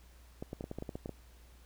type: clicks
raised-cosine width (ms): 2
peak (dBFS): -26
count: 11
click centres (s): 0.425 / 0.531 / 0.609 / 0.641 / 0.714 / 0.786 / 0.824 / 0.892 / 0.955 / 1.059 / 1.093
effects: added 60 Hz sine -56 dBFS peak until 1.65 s + pink hiss -64 dBFS RMS until 1.65 s